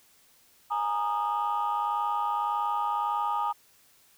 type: chord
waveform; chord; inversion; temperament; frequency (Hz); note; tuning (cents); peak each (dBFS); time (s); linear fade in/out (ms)
sine; Ab suspended second; none; equal with one note detuned; 830.6 / 932.3 / 1232.3; Ab5 / Bb5 / Eb6; 0 / 0 / -17; -29; 0.7-3.53; 20
effects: tanh soft clip ceiling -20 dBFS + white hiss -61 dBFS RMS until 4.17 s